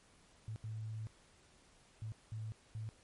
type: tone bursts at uneven times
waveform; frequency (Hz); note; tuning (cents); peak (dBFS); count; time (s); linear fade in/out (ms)
sine; 109.6; A2; -6; -40; 5; 0.48-0.56 / 0.64-1.07 / 2.02-2.12 / 2.32-2.52 / 2.75-2.89; 0
effects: pink hiss -66 dBFS RMS until 3.03 s + MP3 48 kbps